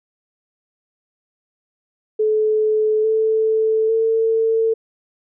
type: tone with pitch steps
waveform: sine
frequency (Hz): 431.3 / 439.9 / 448.6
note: A4 / A4 / A4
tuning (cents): -35 / 0 / +34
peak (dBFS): -14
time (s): 2.19-4.74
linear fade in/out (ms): 10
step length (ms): 850
effects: none